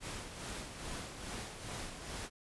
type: noise with tremolo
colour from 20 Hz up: pink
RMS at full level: -42 dBFS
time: 0-2.3 s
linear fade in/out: 50 ms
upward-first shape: sine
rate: 2.4 Hz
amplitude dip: 50%
effects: resampled to 24000 Hz